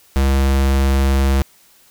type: tone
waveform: square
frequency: 67.7 Hz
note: C#2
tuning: 40 cents flat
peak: -13 dBFS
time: 0.16-1.42 s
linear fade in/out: 0 ms
effects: white hiss -51 dBFS RMS until 1.9 s